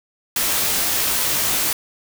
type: noise with comb filter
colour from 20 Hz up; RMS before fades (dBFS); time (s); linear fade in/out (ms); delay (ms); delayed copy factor
white; -20; 0.36-1.73; 2; 18; -0.55
effects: none